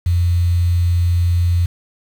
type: tone with quantisation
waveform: sine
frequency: 87.1 Hz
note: F2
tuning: 4 cents flat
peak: -12 dBFS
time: 0.06-1.66 s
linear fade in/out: 5 ms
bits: 6
effects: none